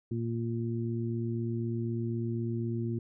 harmonic tone, 116 Hz, A#2, 8 cents flat, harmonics 1 / 2 / 3, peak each -32 / -35 / -37 dBFS, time 0.11-2.99 s, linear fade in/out 5 ms, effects none

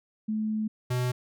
sine / square tone pair in turn, 216.2 / 124.9 Hz, A3 / B2, -30 / +20 cents, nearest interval major sixth, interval 950 cents, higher first, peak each -26 dBFS, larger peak neither, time 0.28-0.68 / 0.9-1.12 s, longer first, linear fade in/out 10 ms, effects none

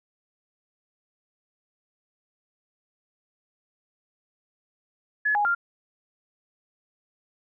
sine tone with pitch steps, 1703 / 827 / 1394 Hz, G#6 / G#5 / F6, +43 / -8 / -4 cents, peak -20 dBFS, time 5.25-5.55 s, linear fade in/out 10 ms, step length 100 ms, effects none

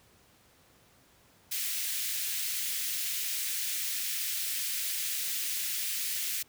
white high-pass noise, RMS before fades -33 dBFS, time 1.51-6.43 s, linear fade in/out 10 ms, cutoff 1900 Hz, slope 24 dB/octave, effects pink hiss -62 dBFS RMS until 6.48 s + high-pass 60 Hz 12 dB/octave

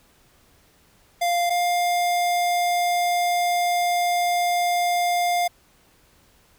square tone pair in turn, 697 / 703.9 Hz, F5 / F5, -4 / +13 cents, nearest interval unison, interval 17 cents, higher second, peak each -20 dBFS, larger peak neither, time 1.21-1.5 / 1.5-5.48 s, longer second, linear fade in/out 10 ms, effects pink hiss -58 dBFS RMS until 6.58 s

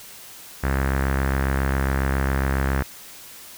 sawtooth tone with low-pass filter, 67.3 Hz, C2, 49 cents sharp, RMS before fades -22 dBFS, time 0.63-2.83 s, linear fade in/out 10 ms, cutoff 1700 Hz, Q 3, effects white hiss -42 dBFS RMS until 3.57 s

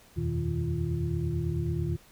sine tone cluster, 81 / 90.1 / 120.7 / 157.4 / 345.3 Hz, E2 / F#2 / B2 / D#3 / F4, -30 / -45 / -39 / +20 / -20 cents, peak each -33 / -36 / -33 / -31 / -36 dBFS, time 0.16-1.97 s, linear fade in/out 20 ms, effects pink hiss -57 dBFS RMS until 2.11 s

